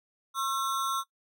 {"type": "ring-modulated tone", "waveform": "square", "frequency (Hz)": 1214, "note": "D#6", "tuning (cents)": -43, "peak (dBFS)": -26, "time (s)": [0.34, 1.04], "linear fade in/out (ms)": 50, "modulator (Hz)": 129, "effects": ["noise-tail reverb RT60 0.1 s tail -18 dB re dry"]}